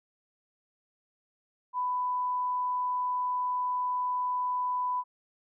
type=tone; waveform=sine; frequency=996 Hz; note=B5; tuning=14 cents sharp; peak=-27 dBFS; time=1.73-5.04 s; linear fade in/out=50 ms; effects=none